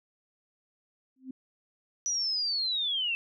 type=tone with exponential growth; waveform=sine; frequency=260.7 Hz; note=C4; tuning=6 cents flat; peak=-33 dBFS; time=1.16-1.31 s; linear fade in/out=5 ms; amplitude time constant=32 ms
type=linear sweep; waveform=sine; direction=down; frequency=5920 to 2637 Hz; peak=-27 dBFS; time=2.06-3.15 s; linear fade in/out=0 ms
effects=none